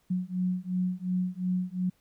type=beating tone pair; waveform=sine; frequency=181.1 / 183.9 Hz; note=F#3 / F#3; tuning=-37 / -10 cents; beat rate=2.8 Hz; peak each=-30 dBFS; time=0.1-1.9 s; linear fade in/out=10 ms; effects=pink hiss -69 dBFS RMS until 2 s